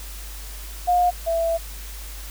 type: tone pair in turn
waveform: sine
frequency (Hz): 713 / 664.8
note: F5 / E5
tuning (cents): +36 / +15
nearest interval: minor second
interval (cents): 121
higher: first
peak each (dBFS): -15 / -19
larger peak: first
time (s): 0.87-1.11 / 1.26-1.58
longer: second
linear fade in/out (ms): 20
effects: added 50 Hz sine -34 dBFS peak until 2.3 s + white hiss -40 dBFS RMS until 2.3 s